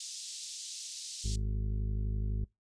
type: band-pass noise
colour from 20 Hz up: white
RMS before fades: -43 dBFS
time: 0-1.36 s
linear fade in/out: 5 ms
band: 3800 to 7600 Hz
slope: 24 dB/octave
type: harmonic tone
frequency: 51.91 Hz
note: G#1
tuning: in tune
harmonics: 1 / 2 / 3 / 4 / 5 / 7 / 8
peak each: -31 / -36 / -48 / -45 / -56 / -54 / -56 dBFS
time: 1.24-2.45 s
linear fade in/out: 10 ms
effects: noise-tail reverb RT60 0.2 s tail -25 dB re dry + resampled to 22050 Hz